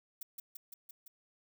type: noise with echo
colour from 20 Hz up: violet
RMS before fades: -42 dBFS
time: 0.21-0.23 s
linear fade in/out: 5 ms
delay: 170 ms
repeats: 5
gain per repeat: -2 dB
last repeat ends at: 1.08 s
effects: none